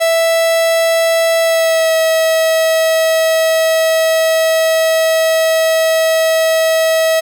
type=tone with pitch glide; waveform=45% pulse; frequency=659 to 644.7 Hz; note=E5 to E5; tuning=-1 to -39 cents; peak=-10 dBFS; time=0-7.21 s; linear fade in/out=20 ms; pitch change=-38 cents; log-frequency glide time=1.41-1.95 s; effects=none